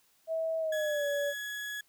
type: tone with pitch glide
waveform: sine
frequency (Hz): 648 to 574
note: E5 to D5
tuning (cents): -30 to -40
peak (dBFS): -29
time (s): 0.27-1.34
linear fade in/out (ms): 50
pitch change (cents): -210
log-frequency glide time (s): 0.59-1.06
type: tone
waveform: 35% pulse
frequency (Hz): 1683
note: G#6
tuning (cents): +23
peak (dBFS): -34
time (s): 0.72-1.81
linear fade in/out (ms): 5
effects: white hiss -68 dBFS RMS until 1.88 s